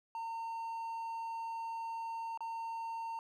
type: tone with dropouts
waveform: triangle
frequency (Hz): 912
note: A#5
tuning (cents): -38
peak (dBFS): -36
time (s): 0.15-3.19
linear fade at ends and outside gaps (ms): 1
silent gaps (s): 2.375-2.406
effects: none

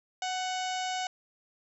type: harmonic tone with a mistuned harmonic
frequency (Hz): 740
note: F#5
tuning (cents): 0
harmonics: 1 / 2 / 3 / 4 / 5 / 6 / 7 / 8 / 9 / 10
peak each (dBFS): -32 / -41 / -42 / -40 / -44 / -47 / -46 / -46 / -47 / -48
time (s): 0.22-1.07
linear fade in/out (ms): 2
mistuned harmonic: 2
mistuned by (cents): +25
effects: none

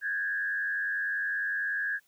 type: tone with frequency modulation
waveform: sine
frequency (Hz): 1649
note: G#6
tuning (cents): -13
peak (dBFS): -28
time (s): 0.01-2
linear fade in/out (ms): 50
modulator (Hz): 90.8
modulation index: 0.88
effects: white hiss -68 dBFS RMS until 2.07 s

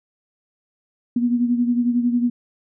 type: beating tone pair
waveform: sine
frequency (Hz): 240 / 251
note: B3 / B3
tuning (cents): -49 / +28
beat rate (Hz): 11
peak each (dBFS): -17 / -24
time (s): 1.16-2.3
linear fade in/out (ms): 5
effects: none

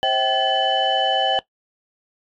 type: tone cluster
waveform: sine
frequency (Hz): 531 / 645 / 775 / 1719 / 3011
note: C5 / E5 / G5 / A6 / F#7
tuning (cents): +25 / -38 / -20 / -41 / +30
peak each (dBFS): -25 / -25 / -19 / -26 / -20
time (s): 0.03-1.39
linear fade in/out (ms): 0
effects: noise-tail reverb RT60 0.1 s tail -19 dB re dry + tanh soft clip ceiling -9 dBFS

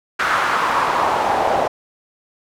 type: noise with band-pass filter sweep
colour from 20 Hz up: pink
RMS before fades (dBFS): -18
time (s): 0.19-1.68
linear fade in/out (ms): 10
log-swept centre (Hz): 1400 to 680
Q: 2.7
effects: none

